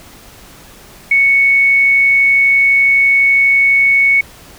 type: tone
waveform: sine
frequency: 2217 Hz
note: C#7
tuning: in tune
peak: -7 dBFS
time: 1.11-4.21 s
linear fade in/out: 5 ms
effects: pink hiss -39 dBFS RMS until 4.58 s